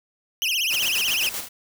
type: tone with vibrato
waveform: 35% pulse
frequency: 2821 Hz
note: F7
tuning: 17 cents sharp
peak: -19 dBFS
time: 0.42-1.29 s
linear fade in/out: 0 ms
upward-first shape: triangle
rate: 16 Hz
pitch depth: 260 cents each way
type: noise with tremolo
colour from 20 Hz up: white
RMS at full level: -29 dBFS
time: 0.69-1.49 s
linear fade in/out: 50 ms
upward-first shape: square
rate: 7.7 Hz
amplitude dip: 50%
effects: none